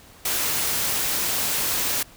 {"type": "noise", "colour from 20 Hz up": "white", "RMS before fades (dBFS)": -24, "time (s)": [0.25, 2.03], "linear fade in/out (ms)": 5, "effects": ["pink hiss -49 dBFS RMS until 2.16 s"]}